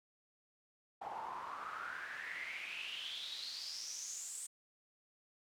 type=noise with band-pass filter sweep; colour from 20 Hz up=pink; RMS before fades=-45 dBFS; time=1.01-4.47 s; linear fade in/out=10 ms; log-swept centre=790 to 8400 Hz; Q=7.4; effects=none